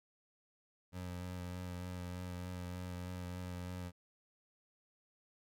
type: tone with vibrato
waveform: 25% pulse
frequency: 89.8 Hz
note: F2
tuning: 49 cents sharp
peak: -38 dBFS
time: 0.92-3.92 s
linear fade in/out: 50 ms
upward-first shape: sine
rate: 3.3 Hz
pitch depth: 19 cents each way
effects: none